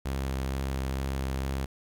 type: tone with vibrato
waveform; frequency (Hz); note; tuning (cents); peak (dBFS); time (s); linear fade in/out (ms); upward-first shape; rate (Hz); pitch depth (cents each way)
sawtooth; 66.8; C2; +36; -25; 0.05-1.66; 10; sine; 2.2; 15
effects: 10-bit